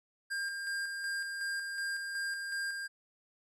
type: tone with tremolo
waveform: square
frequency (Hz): 1603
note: G6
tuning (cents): +38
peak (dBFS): -34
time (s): 0.3-2.88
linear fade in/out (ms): 20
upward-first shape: square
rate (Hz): 2.7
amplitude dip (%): 35
effects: low-pass 12000 Hz 12 dB/octave